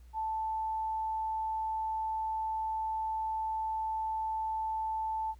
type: tone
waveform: sine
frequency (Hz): 880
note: A5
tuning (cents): 0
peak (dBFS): -31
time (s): 0.13-5.35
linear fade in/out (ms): 50
effects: added 60 Hz sine -51 dBFS peak until 5.39 s + pink hiss -69 dBFS RMS until 5.39 s